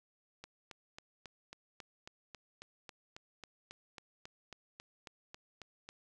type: click train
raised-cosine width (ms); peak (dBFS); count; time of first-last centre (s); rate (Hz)
0.2; -30; 21; 0.44-5.89; 3.67
effects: none